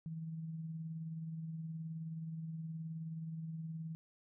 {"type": "tone with tremolo", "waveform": "sine", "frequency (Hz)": 161.5, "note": "E3", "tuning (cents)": -35, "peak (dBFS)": -39, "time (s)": [0.06, 3.95], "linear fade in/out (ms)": 0, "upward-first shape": "sine", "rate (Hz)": 19, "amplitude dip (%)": 35, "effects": []}